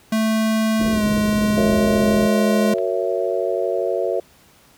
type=tone with pitch glide; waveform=square; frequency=220 to 210.8 Hz; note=A3 to G#3; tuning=0 to +26 cents; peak=-17 dBFS; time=0.12-2.74 s; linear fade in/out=5 ms; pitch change=-74 cents; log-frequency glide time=0.91-1.03 s
type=low-pass noise; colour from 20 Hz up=pink; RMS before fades=-25 dBFS; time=0.79-2.27 s; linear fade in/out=10 ms; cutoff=500 Hz; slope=48 dB/octave
type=chord; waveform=sine; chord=F# dominant seventh; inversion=none; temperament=just; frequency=370 / 462.5 / 555 / 666 Hz; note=F#4 / A#4 / C#5 / E5; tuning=0 / -14 / +2 / +18 cents; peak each=-24 dBFS; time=1.57-4.2 s; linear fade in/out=5 ms
type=clicks; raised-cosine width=0.3 ms; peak=-25 dBFS; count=2; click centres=2.783 / 2.786 s
effects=pink hiss -52 dBFS RMS until 4.77 s + high-pass 60 Hz 12 dB/octave